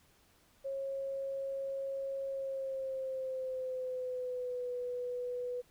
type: tone with pitch glide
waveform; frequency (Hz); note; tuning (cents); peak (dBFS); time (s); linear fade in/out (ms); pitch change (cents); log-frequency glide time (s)
sine; 544 to 493.1; C#5 to B4; -33 to -3; -35; 0.64-5.62; 20; -170; 2.27-4.71
effects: pink hiss -67 dBFS RMS until 5.7 s